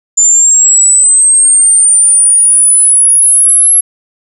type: linear sweep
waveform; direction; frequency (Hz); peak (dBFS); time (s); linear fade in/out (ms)
sine; up; 7100 to 11175; -3; 0.17-3.81; 10
effects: none